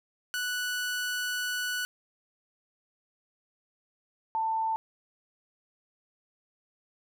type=tone pair in turn; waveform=sawtooth / sine; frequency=1480 / 890.5 Hz; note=F#6 / A5; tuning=0 / +21 cents; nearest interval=major sixth; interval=879 cents; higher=first; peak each=-26 dBFS; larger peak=neither; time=0.34-1.85 / 4.35-4.76 s; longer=first; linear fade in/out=0 ms; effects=none